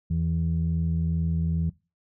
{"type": "tone pair together", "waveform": "sine", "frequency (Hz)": [82.41, 164.81], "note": ["E2", "E3"], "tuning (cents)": [0, 0], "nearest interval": "octave", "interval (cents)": 1200, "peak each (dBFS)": [-25, -24], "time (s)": [0.1, 1.7], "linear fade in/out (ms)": 10, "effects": ["noise-tail reverb RT60 0.3 s tail -22 dB re dry", "tanh soft clip ceiling -17 dBFS"]}